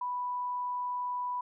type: tone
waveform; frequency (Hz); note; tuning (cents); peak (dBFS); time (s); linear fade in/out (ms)
sine; 987.8; B5; 0; -31; 0.01-1.41; 5
effects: none